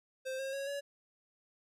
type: tone with pitch steps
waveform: square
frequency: 523.3 / 537.1 / 551.2 / 565.7 Hz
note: C5 / C5 / C#5 / C#5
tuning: 0 / +45 / -10 / +35 cents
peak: -37 dBFS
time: 0.25-0.81 s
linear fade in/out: 20 ms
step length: 140 ms
effects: low-pass 12000 Hz 12 dB/octave